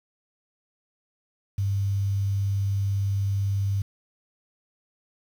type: tone with quantisation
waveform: sine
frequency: 99 Hz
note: G2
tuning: 18 cents sharp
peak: -22 dBFS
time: 1.58-3.82 s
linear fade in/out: 5 ms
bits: 8
effects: none